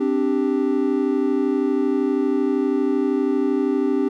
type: chord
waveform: triangle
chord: C suspended second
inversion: none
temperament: just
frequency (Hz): 261.6 / 294.3 / 392.4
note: C4 / D4 / G4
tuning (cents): 0 / +4 / +2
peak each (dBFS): -20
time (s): 0-4.09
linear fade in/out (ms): 10
effects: none